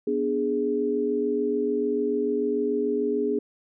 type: chord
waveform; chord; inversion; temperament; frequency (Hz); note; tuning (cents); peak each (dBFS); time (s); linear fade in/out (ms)
sine; G# diminished; first; equal; 246.9 / 293.7 / 415.3; B3 / D4 / G#4; 0 / 0 / 0; -29 / -29 / -24; 0.07-3.39; 5
effects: none